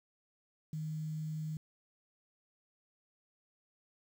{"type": "tone with quantisation", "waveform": "sine", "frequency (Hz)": 155.56, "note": "D#3", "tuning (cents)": 0, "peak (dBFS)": -36, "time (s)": [0.73, 1.57], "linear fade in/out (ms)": 2, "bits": 10, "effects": []}